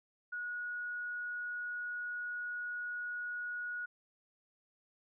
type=tone; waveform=sine; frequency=1455 Hz; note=F#6; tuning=29 cents flat; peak=-37 dBFS; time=0.32-3.86 s; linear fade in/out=10 ms; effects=none